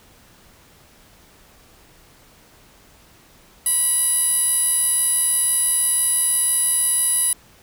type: tone with band-pass filter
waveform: 15% pulse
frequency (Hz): 978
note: B5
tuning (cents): -17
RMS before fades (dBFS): -19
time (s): 3.66-7.33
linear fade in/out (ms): 2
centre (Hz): 11000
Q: 9.9
effects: pink hiss -51 dBFS RMS until 7.62 s